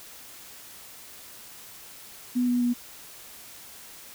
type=tone with pitch steps; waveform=sine; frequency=246.9 / 244.6 / 242.4 Hz; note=B3 / B3 / B3; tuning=0 / -16 / -32 cents; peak=-21 dBFS; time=2.35-2.74 s; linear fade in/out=20 ms; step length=130 ms; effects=white hiss -46 dBFS RMS until 4.14 s